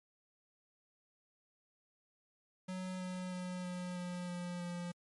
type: tone with pitch steps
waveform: square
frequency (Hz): 185 / 183.3 / 181.61 / 179.94 / 178.29 / 176.65 / 175.02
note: F#3 / F#3 / F#3 / F#3 / F3 / F3 / F3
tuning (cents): 0 / -16 / -32 / -48 / +36 / +20 / +4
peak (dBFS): -40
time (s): 2.68-4.92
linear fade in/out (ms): 10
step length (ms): 320
effects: MP3 48 kbps